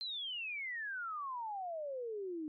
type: exponential sweep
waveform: sine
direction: down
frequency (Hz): 4173 to 298.7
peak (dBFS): -38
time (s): 0.01-2.48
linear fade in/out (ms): 0
effects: MP3 96 kbps